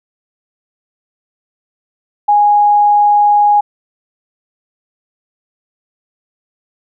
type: tone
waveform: sine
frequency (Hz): 827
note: G#5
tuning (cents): -8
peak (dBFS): -6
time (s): 2.28-3.61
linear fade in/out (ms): 10
effects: none